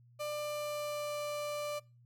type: tone with pitch glide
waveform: 35% pulse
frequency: 595 to 590.2 Hz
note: D5 to D5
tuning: +22 to +8 cents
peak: -34 dBFS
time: 0.19-1.8 s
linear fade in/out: 20 ms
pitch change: -14 cents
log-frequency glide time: 0.33-1.17 s
effects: noise-tail reverb RT60 0.3 s tail -23 dB re dry + added 120 Hz sine -59 dBFS peak until 2.05 s